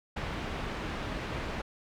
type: low-pass noise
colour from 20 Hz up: pink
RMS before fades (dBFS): -36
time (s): 0.16-1.62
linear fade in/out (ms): 10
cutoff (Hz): 2800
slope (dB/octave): 12
effects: none